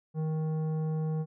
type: tone with tanh clipping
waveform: triangle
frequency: 157 Hz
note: D#3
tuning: 16 cents sharp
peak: -30 dBFS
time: 0.14-1.26 s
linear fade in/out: 50 ms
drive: 15 dB
effects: none